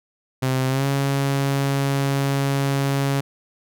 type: tone with pitch glide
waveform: sawtooth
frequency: 130.81 to 138.35 Hz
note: C3 to C#3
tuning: 0 to -3 cents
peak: -15 dBFS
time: 0.42-3.21 s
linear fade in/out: 10 ms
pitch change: +97 cents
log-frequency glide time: 0.68-0.85 s
effects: none